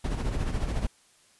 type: noise with tremolo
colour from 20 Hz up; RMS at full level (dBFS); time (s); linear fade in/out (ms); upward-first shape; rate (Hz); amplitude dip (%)
brown; -26; 0.04-0.87; 5; sine; 14; 55
effects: white hiss -61 dBFS RMS until 1.39 s + resampled to 24000 Hz